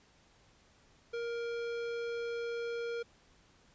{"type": "tone with hard clipping", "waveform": "sine", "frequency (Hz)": 468.9, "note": "A#4", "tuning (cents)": 10, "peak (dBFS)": -37, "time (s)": [1.13, 3.03], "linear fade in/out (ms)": 10, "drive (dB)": 15, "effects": ["pink hiss -65 dBFS RMS until 3.74 s", "resampled to 16000 Hz"]}